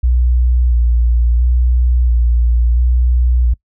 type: tone with vibrato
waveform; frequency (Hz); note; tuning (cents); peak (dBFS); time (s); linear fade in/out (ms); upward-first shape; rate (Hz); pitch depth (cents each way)
sine; 60.1; B1; -46; -8; 0.03-3.54; 10; square; 0.73; 32
effects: noise-tail reverb RT60 0.1 s tail -23 dB re dry + tanh soft clip ceiling -4 dBFS